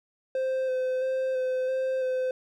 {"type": "tone with vibrato", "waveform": "triangle", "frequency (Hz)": 518, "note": "C5", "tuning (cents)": -17, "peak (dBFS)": -23, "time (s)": [0.35, 2.31], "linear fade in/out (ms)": 2, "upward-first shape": "square", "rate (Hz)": 1.5, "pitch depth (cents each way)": 15, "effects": []}